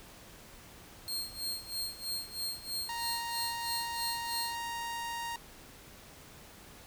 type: tone with tremolo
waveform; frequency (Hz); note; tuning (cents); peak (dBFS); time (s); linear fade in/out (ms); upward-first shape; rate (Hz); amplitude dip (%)
sawtooth; 4230; C8; +18; -30; 1.08-4.55; 0; sine; 3.1; 85
type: tone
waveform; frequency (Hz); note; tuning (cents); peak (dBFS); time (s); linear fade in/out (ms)
sawtooth; 934; A#5; +3; -32; 2.89-5.36; 2
effects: pink hiss -53 dBFS RMS until 6.86 s